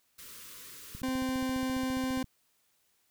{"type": "band-stop noise", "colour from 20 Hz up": "white", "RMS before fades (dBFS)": -48, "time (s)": [0.18, 1.02], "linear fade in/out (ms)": 10, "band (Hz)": [550, 980], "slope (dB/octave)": 96}
{"type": "click train", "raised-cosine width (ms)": 5, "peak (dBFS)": -31, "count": 20, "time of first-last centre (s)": [0.95, 2.243], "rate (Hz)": 14.7}
{"type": "tone", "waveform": "40% pulse", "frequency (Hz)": 259.8, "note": "C4", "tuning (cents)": -12, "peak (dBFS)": -29, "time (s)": [1.03, 2.23], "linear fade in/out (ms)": 5}
{"effects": ["white hiss -72 dBFS RMS until 3.1 s"]}